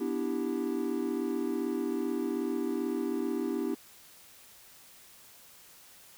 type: chord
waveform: triangle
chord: E minor seventh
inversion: second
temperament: equal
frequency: 246.9 / 293.7 / 329.6 / 392 Hz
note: B3 / D4 / E4 / G4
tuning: 0 / 0 / 0 / 0 cents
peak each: -33 dBFS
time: 0-3.75 s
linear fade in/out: 10 ms
effects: white hiss -55 dBFS RMS until 6.17 s